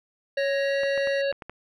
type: harmonic tone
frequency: 554.4 Hz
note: C#5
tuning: in tune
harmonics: 1 / 3 / 5 / 7 / 8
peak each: -23 / -33 / -37 / -40 / -41 dBFS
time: 0.37-1.32 s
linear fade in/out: 5 ms
type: tone with pitch glide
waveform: triangle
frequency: 1874 to 1917.8 Hz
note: A#6 to A#6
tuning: +9 to +49 cents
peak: -31 dBFS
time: 0.37-1.22 s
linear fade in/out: 10 ms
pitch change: +40 cents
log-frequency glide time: 0.53-0.76 s
type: clicks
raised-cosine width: 0.5 ms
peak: -22 dBFS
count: 6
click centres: 0.834 / 0.977 / 1.073 / 1.326 / 1.422 / 1.496 s
effects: none